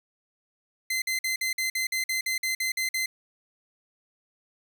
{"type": "tone bursts", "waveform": "sawtooth", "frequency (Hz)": 2065, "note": "C7", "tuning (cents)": -23, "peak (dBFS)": -22, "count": 13, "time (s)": [0.9, 3.06], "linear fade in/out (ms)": 5, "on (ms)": 120, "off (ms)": 50, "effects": []}